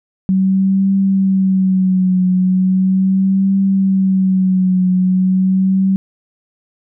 sine tone with vibrato, 189 Hz, F#3, 37 cents sharp, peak -10 dBFS, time 0.29-5.96 s, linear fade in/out 0 ms, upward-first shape triangle, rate 0.38 Hz, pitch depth 54 cents each way, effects none

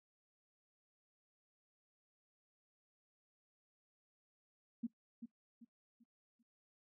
sine tone with echo, 233.2 Hz, A#3, 1 cent sharp, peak -36 dBFS, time 4.83-4.87 s, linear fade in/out 10 ms, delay 390 ms, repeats 4, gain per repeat -9 dB, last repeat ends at 6.43 s, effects noise-tail reverb RT60 0.1 s tail -19 dB re dry

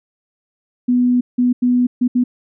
sine tone bursts at uneven times, 246.9 Hz, B3, in tune, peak -11 dBFS, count 5, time 0.88-1.21 / 1.38-1.53 / 1.62-1.87 / 2.01-2.08 / 2.15-2.24 s, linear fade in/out 10 ms, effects none

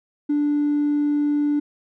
sine tone with hard clipping, 293 Hz, D4, 4 cents flat, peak -18 dBFS, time 0.29-1.6 s, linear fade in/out 10 ms, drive 1 dB, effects none

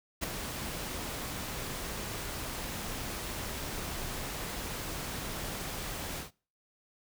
pink noise with ADSR envelope, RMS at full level -30 dBFS, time 0.21-6.31 s, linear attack 25 ms, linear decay 10 ms, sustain -8 dB, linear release 130 ms, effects noise-tail reverb RT60 0.4 s tail -24 dB re dry

